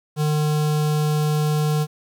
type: tone with notch filter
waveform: square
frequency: 151.4 Hz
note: D#3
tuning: 47 cents flat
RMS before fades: -20 dBFS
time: 0.16-1.87 s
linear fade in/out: 50 ms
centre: 2000 Hz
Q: 1.8
effects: 9-bit